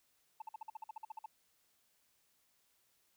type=tone bursts; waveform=sine; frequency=880 Hz; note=A5; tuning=in tune; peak=-40 dBFS; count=13; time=0.4-1.26 s; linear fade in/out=5 ms; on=20 ms; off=50 ms; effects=tanh soft clip ceiling -40 dBFS + white hiss -75 dBFS RMS until 3.16 s